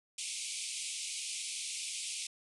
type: band-pass noise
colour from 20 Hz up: white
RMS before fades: -40 dBFS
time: 0.18-2.27 s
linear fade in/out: 5 ms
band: 2200 to 10000 Hz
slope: 96 dB/octave
effects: none